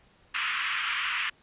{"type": "band-pass noise", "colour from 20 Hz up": "white", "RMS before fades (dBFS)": -30, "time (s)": [0.34, 1.3], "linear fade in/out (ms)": 10, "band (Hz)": [1100, 3100], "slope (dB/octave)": 48, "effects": ["pink hiss -61 dBFS RMS until 1.42 s", "resampled to 8000 Hz"]}